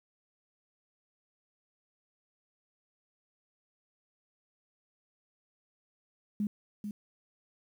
sine tone with echo, 207.7 Hz, G#3, in tune, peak -28 dBFS, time 6.4-6.47 s, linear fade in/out 2 ms, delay 440 ms, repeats 1, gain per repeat -7 dB, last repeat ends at 6.91 s, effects 10-bit

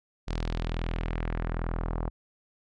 sawtooth tone with low-pass filter sweep, 41.2 Hz, E1, in tune, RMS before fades -31 dBFS, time 0.27-2.1 s, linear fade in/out 20 ms, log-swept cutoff 5200 to 1000 Hz, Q 1.5, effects none

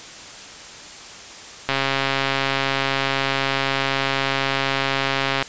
click train, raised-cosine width 0.3 ms, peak -4 dBFS, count 509, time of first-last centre 1.69-5.425 s, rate 136 Hz, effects white hiss -38 dBFS RMS until 5.48 s + resampled to 16000 Hz

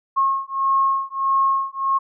sine beating tone pair, 1083 / 1084.6 Hz, C#6 / C#6, -41 / -38 cents, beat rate 1.6 Hz, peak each -20 dBFS, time 0.16-1.99 s, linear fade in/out 20 ms, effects none

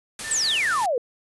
white noise, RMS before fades -32 dBFS, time 0.19-0.86 s, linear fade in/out 2 ms
sine tone with tremolo, 1782 Hz, A6, 22 cents sharp, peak -30 dBFS, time 0.24-0.85 s, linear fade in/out 2 ms, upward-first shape triangle, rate 4.8 Hz, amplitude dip 70%
sine exponential sweep, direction down, 8430 to 456.3 Hz, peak -20 dBFS, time 0.31-0.98 s, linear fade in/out 2 ms
effects resampled to 24000 Hz

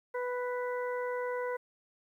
harmonic tone, 494.5 Hz, B4, 2 cents sharp, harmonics 1 / 2 / 3 / 4, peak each -33 / -39 / -43 / -45 dBFS, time 0.14-1.57 s, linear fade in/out 10 ms, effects 11-bit

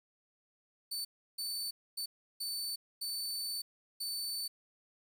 sawtooth tone bursts at uneven times, 4519 Hz, C#8, 33 cents sharp, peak -33 dBFS, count 6, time 0.91-1.05 / 1.38-1.71 / 1.97-2.06 / 2.4-2.76 / 3.01-3.62 / 4-4.48 s, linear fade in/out 10 ms, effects 10-bit

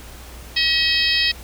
harmonic tone, 639 Hz, D#5, 46 cents sharp, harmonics 3 / 4 / 5 / 6 / 7 / 8, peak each -23 / -23 / -23 / -23 / -23 / -23 dBFS, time 0.56-1.32 s, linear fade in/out 10 ms, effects added 60 Hz sine -38 dBFS peak until 1.43 s + pink hiss -41 dBFS RMS until 1.43 s

